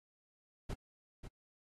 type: noise with echo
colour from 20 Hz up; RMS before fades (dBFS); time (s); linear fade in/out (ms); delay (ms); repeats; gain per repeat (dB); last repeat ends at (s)
brown; -38; 0.69-0.74; 10; 540; 1; -8; 1.28
effects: AAC 32 kbps